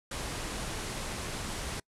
pink low-pass noise, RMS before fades -37 dBFS, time 0.11-1.8 s, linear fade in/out 5 ms, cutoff 11000 Hz, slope 48 dB/octave, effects noise-tail reverb RT60 0.1 s tail -26 dB re dry

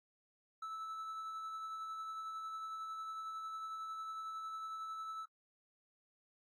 triangle tone with tremolo, 1311 Hz, E6, 10 cents flat, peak -39 dBFS, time 0.62-5.25 s, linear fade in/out 5 ms, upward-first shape sine, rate 11 Hz, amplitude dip 25%, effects AAC 32 kbps

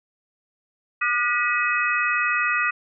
sine tone cluster, 1207 / 1446 / 1940 / 2539 Hz, D6 / F#6 / B6 / D#7, +47 / -40 / -31 / +34 cents, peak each -25 dBFS, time 1.01-2.71 s, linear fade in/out 10 ms, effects none

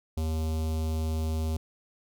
square tone with notch filter, 79.3 Hz, D#2, 33 cents sharp, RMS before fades -29 dBFS, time 0.17-1.57 s, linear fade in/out 5 ms, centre 1700 Hz, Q 0.59, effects none

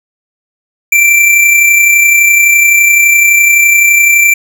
square tone with amplitude modulation, 2349 Hz, D7, in tune, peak -3 dBFS, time 0.92-4.34 s, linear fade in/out 5 ms, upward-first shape sine, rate 31.8 Hz, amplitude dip 35%, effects none

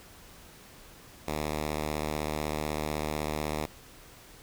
5% pulse tone, 76 Hz, D#2, 40 cents flat, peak -19 dBFS, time 1.27-3.66 s, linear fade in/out 10 ms, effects pink hiss -52 dBFS RMS until 4.42 s

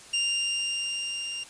sawtooth tone with level ramp, 2794 Hz, F7, in tune, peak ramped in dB -20 to -29 dBFS, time 0.13-1.44 s, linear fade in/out 10 ms, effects white hiss -48 dBFS RMS until 1.49 s + resampled to 22050 Hz

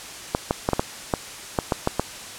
clicks, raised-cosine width 1 ms, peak -5 dBFS, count 10, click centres 0.349 / 0.509 / 0.689 / 0.733 / 0.795 / 1.138 / 1.588 / 1.722 / 1.874 / 1.996 s, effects white hiss -37 dBFS RMS until 2.38 s + low-pass 9000 Hz 12 dB/octave

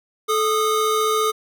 square tone pair together, 434.9 / 1230 Hz, A4 / D#6, -20 / -20 cents, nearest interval octave + tritone, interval 1800 cents, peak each -21 dBFS, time 0.28-1.32 s, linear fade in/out 20 ms, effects none

